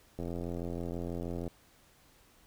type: click train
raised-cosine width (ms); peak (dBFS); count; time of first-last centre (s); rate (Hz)
2; -25; 112; 0.19-1.478; 86.2
effects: pink hiss -63 dBFS RMS until 2.46 s